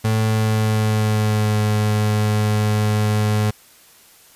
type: tone with pitch glide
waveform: 35% pulse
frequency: 110 to 106.19 Hz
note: A2 to G#2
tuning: 0 to +39 cents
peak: -14 dBFS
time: 0.04-3.51 s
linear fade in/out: 10 ms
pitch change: -61 cents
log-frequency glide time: 0.16-1.6 s
effects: white hiss -49 dBFS RMS until 4.35 s + resampled to 32000 Hz